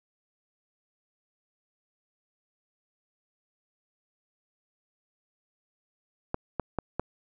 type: clicks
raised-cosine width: 1 ms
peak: -14 dBFS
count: 4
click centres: 6.344 / 6.597 / 6.787 / 6.996 s
effects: none

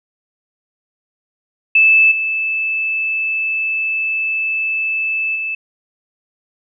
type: tone with level steps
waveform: sine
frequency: 2626 Hz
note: E7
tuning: 7 cents flat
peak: -7 / -16 / -19 dBFS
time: 1.75-5.55 s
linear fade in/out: 5 ms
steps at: 2.11 / 5.35 s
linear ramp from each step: 10 ms
effects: none

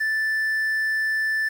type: tone with quantisation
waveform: triangle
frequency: 1760 Hz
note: A6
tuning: in tune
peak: -19 dBFS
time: 0-1.49 s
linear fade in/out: 10 ms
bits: 8
effects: none

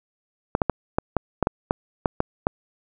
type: clicks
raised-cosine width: 1 ms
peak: -5 dBFS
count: 11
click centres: 0.551 / 0.618 / 0.697 / 0.985 / 1.167 / 1.427 / 1.471 / 1.709 / 2.058 / 2.204 / 2.469 s
effects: none

